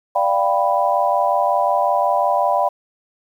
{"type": "chord", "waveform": "sine", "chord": "G dominant seventh", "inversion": "second", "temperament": "equal", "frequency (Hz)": [587.3, 698.5, 784, 987.8], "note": ["D5", "F5", "G5", "B5"], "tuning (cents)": [0, 0, 0, 0], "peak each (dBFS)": -20, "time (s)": [0.15, 2.69], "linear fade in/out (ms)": 10, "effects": ["8-bit"]}